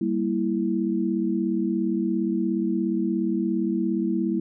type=chord; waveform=sine; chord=E diminished; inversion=first; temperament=equal; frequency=196 / 233.1 / 329.6 Hz; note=G3 / Bb3 / E4; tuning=0 / 0 / 0 cents; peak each=-26 / -27 / -25 dBFS; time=0.01-4.4 s; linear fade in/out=5 ms; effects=none